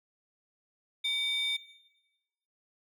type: tone pair together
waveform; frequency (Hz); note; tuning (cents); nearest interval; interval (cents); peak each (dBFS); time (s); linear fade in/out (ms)
triangle; 2280 / 3619; C#7 / A7; +48 / +48; minor sixth; 800; -32 / -26; 1.04-1.57; 10
effects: noise-tail reverb RT60 1.0 s tail -17 dB re dry + tanh soft clip ceiling -24 dBFS